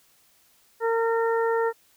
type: harmonic tone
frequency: 457.4 Hz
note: A#4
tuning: 33 cents flat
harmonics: 1 / 2 / 3 / 4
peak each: -22 / -28 / -32 / -34 dBFS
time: 0.8-1.73 s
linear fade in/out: 50 ms
effects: white hiss -61 dBFS RMS until 1.96 s